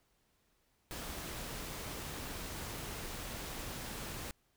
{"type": "noise", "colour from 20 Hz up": "pink", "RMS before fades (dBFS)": -43, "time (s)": [0.91, 4.31], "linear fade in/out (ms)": 0, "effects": ["pink hiss -75 dBFS RMS until 4.56 s"]}